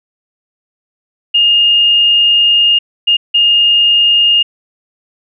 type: tone bursts at uneven times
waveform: sine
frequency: 2835 Hz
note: F7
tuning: 25 cents sharp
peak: -6 dBFS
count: 3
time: 1.34-2.79 / 3.07-3.17 / 3.34-4.43 s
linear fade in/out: 10 ms
effects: none